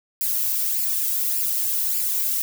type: noise with flanger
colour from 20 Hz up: violet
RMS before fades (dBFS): -23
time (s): 0.21-2.42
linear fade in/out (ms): 0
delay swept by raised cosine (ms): 0.4 to 1.9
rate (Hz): 1.7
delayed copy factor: +0.6
effects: none